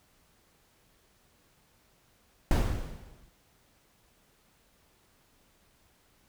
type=noise with exponential decay; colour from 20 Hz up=brown; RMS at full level=-21 dBFS; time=2.51-3.3 s; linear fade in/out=2 ms; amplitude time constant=170 ms; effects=pink hiss -66 dBFS RMS until 6.28 s